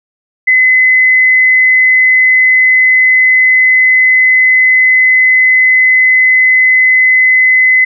sine tone, 2030 Hz, B6, 47 cents sharp, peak -4 dBFS, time 0.47-7.85 s, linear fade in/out 10 ms, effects none

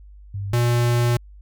sine / square tone pair in turn, 99.4 / 119.96 Hz, G2 / B2, +25 / -50 cents, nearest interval minor third, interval 325 cents, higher second, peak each -25 / -17 dBFS, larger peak second, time 0.34-0.53 / 0.53-1.17 s, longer second, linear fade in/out 5 ms, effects added 50 Hz sine -41 dBFS peak until 1.41 s

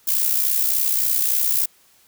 violet noise with amplitude modulation, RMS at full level -17 dBFS, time 0.07-1.66 s, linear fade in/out 10 ms, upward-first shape sine, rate 63.4 Hz, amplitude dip 60%, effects white hiss -56 dBFS RMS until 2.07 s

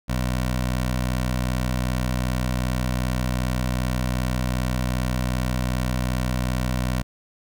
15% pulse tone with notch filter, 62.6 Hz, B1, 24 cents sharp, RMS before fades -24 dBFS, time 0.08-7.03 s, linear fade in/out 20 ms, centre 360 Hz, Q 1.7, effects none

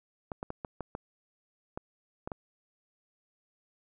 clicks, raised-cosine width 1 ms, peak -22 dBFS, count 9, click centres 0.318 / 0.429 / 0.504 / 0.648 / 0.807 / 0.951 / 1.775 / 2.275 / 2.318 s, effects none

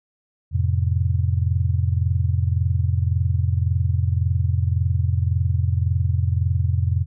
sine chord, F major, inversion none, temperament just, 87.31 / 109.13 / 130.96 Hz, F2 / A2 / C3, 0 / -14 / +2 cents, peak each -19 / -24 / -24 dBFS, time 0.51-7.06 s, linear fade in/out 50 ms, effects none

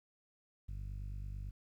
sawtooth tone with low-pass filter, 49 Hz, G1, in tune, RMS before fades -43 dBFS, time 0.68-1.51 s, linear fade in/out 10 ms, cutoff 110 Hz, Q 1.2, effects 12-bit

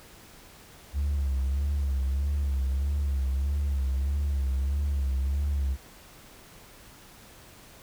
triangle tone with vibrato, 69 Hz, C#2, 7 cents flat, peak -21 dBFS, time 0.93-5.77 s, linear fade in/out 50 ms, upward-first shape sine, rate 1.6 Hz, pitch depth 75 cents each way, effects tanh soft clip ceiling -20 dBFS + pink hiss -51 dBFS RMS until 7.82 s

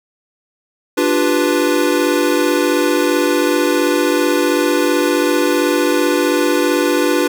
square chord, G dominant seventh, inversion second, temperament equal, 293.7 / 349.2 / 392 / 493.9 Hz, D4 / F4 / G4 / B4, 0 / 0 / 0 / 0 cents, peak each -18 / -18 / -22 / -19 dBFS, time 0.97-7.28 s, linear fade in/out 10 ms, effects none

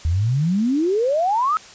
sine exponential sweep, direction up, 76.2 to 1318.5 Hz, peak -16 dBFS, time 0.05-1.57 s, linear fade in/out 0 ms, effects white hiss -42 dBFS RMS until 1.74 s + resampled to 16000 Hz

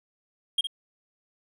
triangle tone with echo, 3231 Hz, G#7, 48 cents flat, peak -19 dBFS, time 0.58-0.61 s, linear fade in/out 5 ms, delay 61 ms, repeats 1, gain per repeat -8 dB, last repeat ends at 0.671 s, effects none

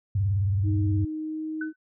sine tone with vibrato, 98 Hz, G2, in tune, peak -21 dBFS, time 0.15-1.05 s, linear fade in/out 5 ms, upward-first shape square, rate 19 Hz, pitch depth 110 cents each way
sine tone with pitch glide, 311.1 to 313.3 Hz, D#4 to D#4, 0 to +12 cents, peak -29 dBFS, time 0.63-1.73 s, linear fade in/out 50 ms, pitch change +12 cents, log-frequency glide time 1.19-1.45 s
sine tone with exponential decay, 1508 Hz, F#6, 32 cents sharp, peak -28 dBFS, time 1.61-1.76 s, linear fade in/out 5 ms, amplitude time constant 31 ms
effects none

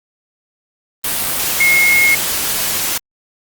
sine tone in noise, 2159 Hz, C#7, 46 cents flat, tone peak -9 dBFS, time 1.6-2.15 s, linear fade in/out 5 ms, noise white, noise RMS -18 dBFS, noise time 1.04-2.98 s, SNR +6 dB, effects Opus 32 kbps

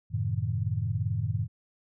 sine chord, F# diminished seventh, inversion none, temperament equal, 92.5 / 110 / 130.81 / 155.56 Hz, F#2 / A2 / C3 / Eb3, 0 / 0 / 0 / 0 cents, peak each -32 / -29 / -35 / -35 dBFS, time 0.1-1.48 s, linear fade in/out 50 ms, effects none

